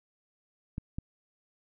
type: clicks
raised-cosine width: 5 ms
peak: -22 dBFS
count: 2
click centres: 0.781 / 0.985 s
effects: none